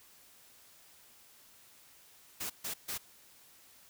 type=noise bursts; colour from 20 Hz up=white; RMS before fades=-38 dBFS; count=3; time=2.4-2.98 s; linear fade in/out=10 ms; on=100 ms; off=140 ms; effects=white hiss -60 dBFS RMS until 3.89 s